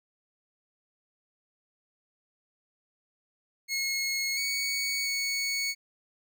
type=tone with pitch steps; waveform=20% pulse; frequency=2172 / 2233 / 2220 Hz; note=C#7 / C#7 / C#7; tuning=-36 / +12 / +2 cents; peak=-23 dBFS; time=3.68-5.75 s; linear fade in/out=50 ms; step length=690 ms; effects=none